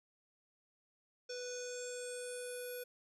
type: tone with low-pass filter sweep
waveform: square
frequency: 493.9 Hz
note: B4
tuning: in tune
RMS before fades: -44 dBFS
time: 1.29-2.84 s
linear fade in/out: 10 ms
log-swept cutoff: 5700 to 12000 Hz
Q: 8.5
effects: none